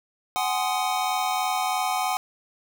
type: chord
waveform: square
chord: Ab dominant seventh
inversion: third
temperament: just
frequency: 747.5 / 830.6 / 1038.3 / 1245.9 Hz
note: Gb5 / Ab5 / C6 / Eb6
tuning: +17 / 0 / -14 / +2 cents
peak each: -27 / -30 / -32 / -32 dBFS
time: 0.36-2.17 s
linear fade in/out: 0 ms
effects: none